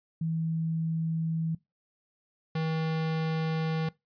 sine / square tone pair in turn, 162.4 / 159.89 Hz, E3 / D#3, -26 / +47 cents, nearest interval unison, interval 27 cents, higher first, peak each -27 / -28 dBFS, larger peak first, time 0.21-1.55 / 2.55-3.89 s, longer neither, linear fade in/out 5 ms, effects noise-tail reverb RT60 0.2 s tail -21 dB re dry + resampled to 11025 Hz

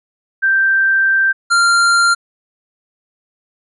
sine / square tone pair in turn, 1568 / 1388.2 Hz, G6 / F6, 0 / -11 cents, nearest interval major second, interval 211 cents, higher first, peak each -10 dBFS, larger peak neither, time 0.42-1.33 / 1.5-2.15 s, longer first, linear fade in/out 20 ms, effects resampled to 24000 Hz

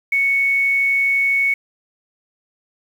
sine tone, 2217 Hz, C#7, in tune, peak -14 dBFS, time 0.12-1.54 s, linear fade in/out 5 ms, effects 7-bit

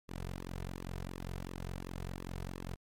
sawtooth tone with flanger, 45 Hz, F#1, 47 cents flat, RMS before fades -42 dBFS, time 0.08-2.76 s, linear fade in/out 20 ms, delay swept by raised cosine 1.3 to 3.7 ms, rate 2.8 Hz, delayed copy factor -0.8, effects MP3 64 kbps

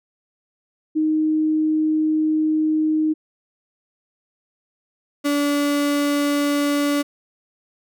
sine / 35% pulse tone pair in turn, 311.1 / 288.1 Hz, D#4 / D4, 0 / -33 cents, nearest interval minor second, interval 133 cents, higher first, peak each -16 dBFS, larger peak neither, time 0.95-3.14 / 5.24-7.03 s, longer first, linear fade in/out 20 ms, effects none

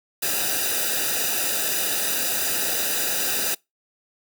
white noise with comb filter, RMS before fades -24 dBFS, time 0.22-3.55 s, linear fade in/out 10 ms, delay 0.92 ms, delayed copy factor -0.9, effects noise-tail reverb RT60 0.2 s tail -25 dB re dry

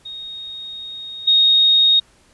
sine tone with level steps, 3729 Hz, A#7, in tune, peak -29 / -10 dBFS, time 0.05-2 s, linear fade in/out 10 ms, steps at 1.27 s, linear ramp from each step 10 ms, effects pink hiss -54 dBFS RMS until 2.33 s + resampled to 24000 Hz

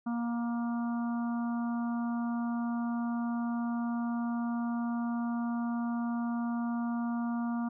harmonic tone, 235.8 Hz, A#3, 20 cents sharp, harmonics 1 / 3 / 4 / 5 / 6, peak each -30 / -43 / -45 / -45 / -49 dBFS, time 0.06-7.69 s, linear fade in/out 10 ms, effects none

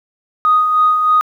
sine tone with tremolo, 1244.5 Hz, D#6, in tune, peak -7 dBFS, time 0.45-1.21 s, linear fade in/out 0 ms, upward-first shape sine, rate 3.2 Hz, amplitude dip 45%, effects tanh soft clip ceiling -3 dBFS + 8-bit

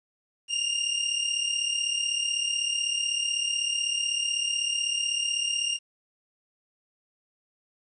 sawtooth tone pair together, 2794 / 2830 Hz, F7 / F7, 0 / +22 cents, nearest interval unison, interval 22 cents, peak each -25 dBFS, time 0.48-5.79 s, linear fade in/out 50 ms, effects resampled to 22050 Hz + 10-bit

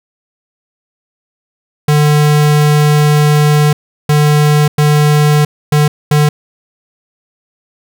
square tone bursts at uneven times, 149.1 Hz, D3, 27 cents sharp, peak -7 dBFS, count 5, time 1.88-3.73 / 4.09-4.68 / 4.78-5.45 / 5.72-5.88 / 6.11-6.29 s, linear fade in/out 5 ms, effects none

